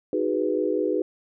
sine chord, G# minor seventh, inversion second, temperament equal, 311.1 / 370 / 415.3 / 493.9 Hz, D#4 / F#4 / G#4 / B4, 0 / 0 / 0 / 0 cents, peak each -27 dBFS, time 0.13-1.02 s, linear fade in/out 2 ms, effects none

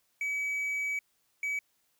triangle tone pair in turn, 2280 / 2280 Hz, C#7 / C#7, +48 / +48 cents, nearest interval unison, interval 0 cents, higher neither, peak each -28 dBFS, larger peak neither, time 0.21-0.99 / 1.43-1.59 s, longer first, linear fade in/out 2 ms, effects white hiss -73 dBFS RMS until 1.99 s

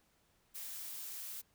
blue noise, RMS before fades -45 dBFS, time 0.54-1.42 s, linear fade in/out 20 ms, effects pink hiss -73 dBFS RMS until 1.54 s

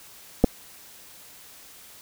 clicks, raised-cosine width 2 ms, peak -3 dBFS, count 2, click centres 0.44 / 0.444 s, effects white hiss -48 dBFS RMS until 2.01 s

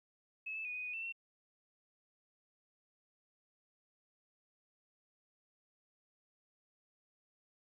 sine tone with pitch steps, 2589 / 2626 / 2472 / 2495 / 2478 / 2672 / 2716 Hz, E7 / E7 / D#7 / D#7 / D#7 / E7 / F7, -32 / -7 / -12 / +4 / -8 / +23 / -49 cents, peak -39 dBFS, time 0.46-1.125 s, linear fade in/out 10 ms, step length 95 ms, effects 13-bit

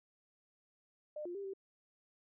sine tone with pitch steps, 603 / 351.2 / 397.9 / 387.9 Hz, D5 / F4 / G4 / G4, +46 / +10 / +26 / -18 cents, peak -40 dBFS, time 1.16-1.536 s, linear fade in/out 5 ms, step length 94 ms, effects none

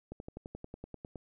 slowing click train, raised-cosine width 2 ms, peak -29 dBFS, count 12, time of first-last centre 0.12-1.157 s, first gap 81 ms, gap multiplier 1.03, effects none

